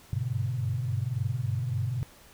sine tone cluster, 97.2 / 100.8 / 122.9 / 144.1 Hz, G2 / G2 / B2 / D3, -14 / +49 / -8 / -33 cents, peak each -37 / -33 / -29 / -36 dBFS, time 0.13-2.03 s, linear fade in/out 0 ms, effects pink hiss -54 dBFS RMS until 2.33 s

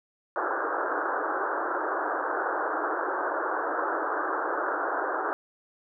white band-pass noise, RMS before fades -29 dBFS, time 0.36-5.33 s, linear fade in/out 0 ms, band 300 to 1600 Hz, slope 96 dB/octave, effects none

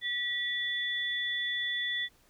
sine tone pair together, 1940 / 3457 Hz, B6 / A7, -31 / -31 cents, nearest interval minor seventh, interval 1000 cents, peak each -32 / -33 dBFS, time 0.01-2.09 s, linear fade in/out 50 ms, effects pink hiss -65 dBFS RMS until 2.29 s

